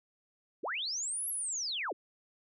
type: linear two-way sweep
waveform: sine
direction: up then down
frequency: 220 to 11470 to 220 Hz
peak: -33 dBFS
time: 0.63-1.93 s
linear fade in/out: 10 ms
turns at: 1.29 s
effects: none